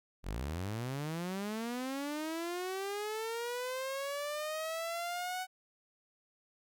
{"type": "linear sweep", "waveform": "sawtooth", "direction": "up", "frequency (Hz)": [40.16, 749], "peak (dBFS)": -32, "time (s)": [0.23, 5.47], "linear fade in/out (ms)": 50, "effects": []}